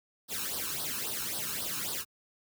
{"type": "noise with flanger", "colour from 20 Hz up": "white", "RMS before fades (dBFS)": -35, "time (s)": [0.28, 2.05], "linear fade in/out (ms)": 50, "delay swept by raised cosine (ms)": [0.21, 0.77], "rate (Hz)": 3.7, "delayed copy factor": 0.8, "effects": ["high-pass 80 Hz 12 dB/octave"]}